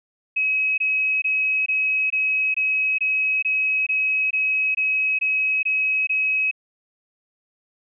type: tone bursts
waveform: sine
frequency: 2552 Hz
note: D#7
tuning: 43 cents sharp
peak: -18 dBFS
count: 14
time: 0.36-6.513 s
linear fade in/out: 10 ms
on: 420 ms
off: 21 ms
effects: none